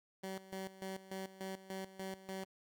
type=tone with tremolo; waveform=15% pulse; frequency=190.9 Hz; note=G3; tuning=46 cents flat; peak=-35 dBFS; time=0.23-2.45 s; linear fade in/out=10 ms; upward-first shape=square; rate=3.4 Hz; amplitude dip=80%; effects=none